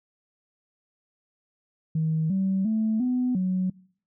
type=tone with pitch steps; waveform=sine; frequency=158.7 / 191.7 / 219.3 / 250.6 / 185.2 Hz; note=D#3 / G3 / A3 / B3 / F#3; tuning=+35 / -38 / -6 / +25 / +2 cents; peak=-21 dBFS; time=1.95-3.7 s; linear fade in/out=5 ms; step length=350 ms; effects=noise-tail reverb RT60 0.6 s tail -25 dB re dry + tanh soft clip ceiling -17 dBFS